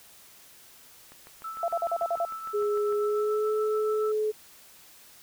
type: click train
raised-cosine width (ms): 0.5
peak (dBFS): -33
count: 13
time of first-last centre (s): 1.12-2.925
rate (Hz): 6.65
type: tone with tremolo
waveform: sine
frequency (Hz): 1318.5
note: E6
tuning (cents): 0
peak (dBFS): -32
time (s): 1.44-4.12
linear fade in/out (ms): 5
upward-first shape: triangle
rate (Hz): 7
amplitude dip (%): 50
type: tone bursts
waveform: sine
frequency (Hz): 682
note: F5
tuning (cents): -41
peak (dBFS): -24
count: 7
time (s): 1.63-2.251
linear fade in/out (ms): 2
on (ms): 51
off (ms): 44
type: tone with pitch glide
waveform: sine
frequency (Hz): 415.3 to 428.7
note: G#4 to A4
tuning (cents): 0 to -45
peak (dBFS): -24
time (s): 2.53-4.32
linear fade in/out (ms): 20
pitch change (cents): +55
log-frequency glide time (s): 2.95-3.51
effects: white hiss -53 dBFS RMS until 5.22 s